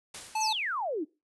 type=noise with exponential decay; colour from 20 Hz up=white; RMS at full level=-39 dBFS; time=0.14-0.83 s; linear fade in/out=5 ms; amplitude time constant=150 ms
type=tone; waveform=square; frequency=871 Hz; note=A5; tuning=18 cents flat; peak=-28 dBFS; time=0.35-0.53 s; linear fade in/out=5 ms
type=exponential sweep; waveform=sine; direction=down; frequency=6910 to 277.2 Hz; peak=-29 dBFS; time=0.4-1.05 s; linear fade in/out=20 ms
effects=noise-tail reverb RT60 0.3 s tail -25 dB re dry + resampled to 24000 Hz